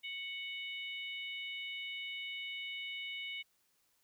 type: harmonic tone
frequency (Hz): 740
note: F#5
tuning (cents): 0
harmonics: 3 / 4 / 5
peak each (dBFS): -42 / -44 / -50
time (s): 0.03-3.43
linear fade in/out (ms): 20
effects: white hiss -75 dBFS RMS until 4.03 s